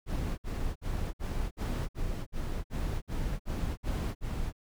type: noise bursts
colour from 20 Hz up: brown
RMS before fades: -32 dBFS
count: 12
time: 0.06-4.527 s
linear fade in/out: 50 ms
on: 320 ms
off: 57 ms
effects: none